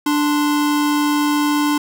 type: tone pair together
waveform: square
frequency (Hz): 294.4 / 1043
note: D4 / C6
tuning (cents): +4 / -6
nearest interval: octave + minor seventh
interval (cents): 2190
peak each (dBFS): -16 / -24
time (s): 0.06-1.78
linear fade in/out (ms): 5
effects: none